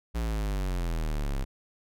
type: exponential sweep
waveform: square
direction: down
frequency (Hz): 58.9 to 32.7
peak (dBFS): -28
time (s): 0.14-1.45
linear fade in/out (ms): 20
effects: none